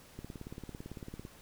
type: click train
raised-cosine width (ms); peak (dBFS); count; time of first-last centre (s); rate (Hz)
3; -30; 20; 0.19-1.251; 17.9
effects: pink hiss -57 dBFS RMS until 1.41 s